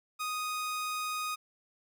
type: tone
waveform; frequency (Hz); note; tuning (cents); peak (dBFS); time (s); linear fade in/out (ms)
sawtooth; 1244.5; D#6; 0; -29; 0.19-1.36; 20
effects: none